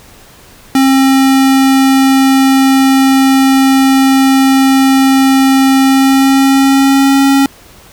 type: tone with pitch glide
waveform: square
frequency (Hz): 267.8 to 273.9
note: C4 to C#4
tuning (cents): +40 to -21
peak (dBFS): -6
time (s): 0.75-7.46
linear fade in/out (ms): 2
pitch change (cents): +39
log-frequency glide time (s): 5.82-7.26
effects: pink hiss -39 dBFS RMS until 7.92 s